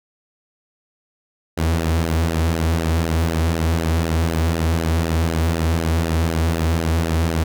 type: tone with flanger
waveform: sawtooth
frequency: 81.9 Hz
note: E2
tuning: 11 cents flat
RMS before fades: -19 dBFS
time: 1.57-7.44 s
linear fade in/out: 10 ms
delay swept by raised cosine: 0.85 to 5.85 ms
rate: 4 Hz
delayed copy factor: -0.65
effects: none